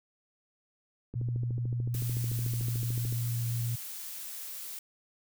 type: click train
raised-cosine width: 3 ms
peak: -28 dBFS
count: 28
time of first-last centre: 1.14-3.125 s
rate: 13.6 Hz
type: tone with pitch glide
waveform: sine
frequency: 120 to 118.28 Hz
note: B2 to A#2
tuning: -49 to +26 cents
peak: -29 dBFS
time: 1.15-3.76 s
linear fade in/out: 10 ms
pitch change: -25 cents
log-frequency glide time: 2.16-2.32 s
type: noise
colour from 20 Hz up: blue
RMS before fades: -41 dBFS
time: 1.94-4.79 s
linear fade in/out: 2 ms
effects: none